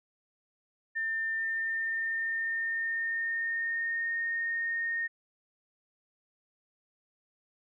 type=tone with pitch glide; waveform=sine; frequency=1800 to 1843.1 Hz; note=A6 to A#6; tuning=+39 to -20 cents; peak=-29 dBFS; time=0.95-5.08 s; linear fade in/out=20 ms; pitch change=+41 cents; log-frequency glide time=1.27-4.15 s; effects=none